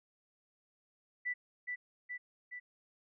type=tone with echo; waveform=sine; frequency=1975.5 Hz; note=B6; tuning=in tune; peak=-33 dBFS; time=1.25-1.34 s; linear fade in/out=20 ms; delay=420 ms; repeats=3; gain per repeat=-3 dB; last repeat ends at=2.6 s; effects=none